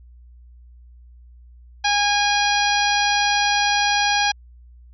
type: harmonic tone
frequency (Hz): 819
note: G#5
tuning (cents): -24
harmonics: 1 / 2 / 3 / 4 / 5 / 6 / 7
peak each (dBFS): -20 / -23 / -25 / -26 / -27 / -28 / -28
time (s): 1.84-4.32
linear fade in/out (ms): 10
effects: added 60 Hz sine -43 dBFS peak until 4.93 s